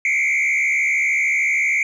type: tone with frequency modulation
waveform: sine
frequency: 2217 Hz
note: C#7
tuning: in tune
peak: -13 dBFS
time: 0.05-1.83 s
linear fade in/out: 2 ms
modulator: 73.2 Hz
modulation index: 2
effects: tanh soft clip ceiling -15 dBFS